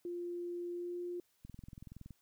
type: tone with pitch glide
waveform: sine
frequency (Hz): 349.2 to 352.4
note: F4 to F4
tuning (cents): 0 to +16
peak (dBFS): -38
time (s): 0.05-1.2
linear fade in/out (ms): 2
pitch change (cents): +16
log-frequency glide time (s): 0.71-1
type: click train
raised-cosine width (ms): 5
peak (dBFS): -37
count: 15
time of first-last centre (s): 1.45-2.107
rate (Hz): 21.3
effects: white hiss -75 dBFS RMS until 2.21 s